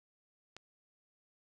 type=click; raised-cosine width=0.2 ms; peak=-30 dBFS; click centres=0.566 s; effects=none